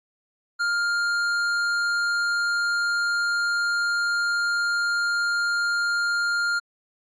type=tone with hard clipping; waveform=sine; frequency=1404 Hz; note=F6; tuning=9 cents sharp; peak=-23 dBFS; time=0.59-6.6 s; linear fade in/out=20 ms; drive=13 dB; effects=low-pass 7000 Hz 12 dB/octave + AAC 64 kbps